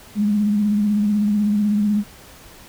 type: tone with vibrato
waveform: sine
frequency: 207.8 Hz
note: G#3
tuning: 1 cent sharp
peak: -15 dBFS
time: 0.15-2.04 s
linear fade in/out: 50 ms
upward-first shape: sine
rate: 16 Hz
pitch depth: 41 cents each way
effects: pink hiss -44 dBFS RMS until 2.68 s